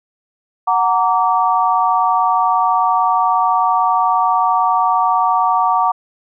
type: chord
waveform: sine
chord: Gb augmented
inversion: none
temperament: just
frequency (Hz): 740 / 925 / 1156.2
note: Gb5 / Bb5 / D6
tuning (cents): 0 / -14 / -27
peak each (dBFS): -16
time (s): 0.67-5.92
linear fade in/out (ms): 10
effects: none